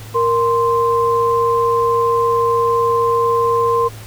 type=tone pair together; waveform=sine; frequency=466.2 / 1043.3 Hz; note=A#4 / C6; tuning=0 / -5 cents; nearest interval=octave + major second; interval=1395 cents; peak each=-15 dBFS; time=0.14-3.89 s; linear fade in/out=20 ms; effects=added 108 Hz sine -32 dBFS peak until 4.06 s + pink hiss -38 dBFS RMS until 4.06 s